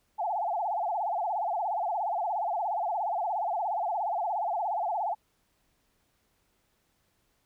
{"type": "tone with vibrato", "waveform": "sine", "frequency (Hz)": 772, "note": "G5", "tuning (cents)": -27, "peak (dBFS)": -27, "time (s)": [0.18, 5.15], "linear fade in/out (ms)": 20, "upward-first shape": "sine", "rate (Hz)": 17, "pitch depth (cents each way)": 230, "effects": ["pink hiss -72 dBFS RMS until 7.45 s"]}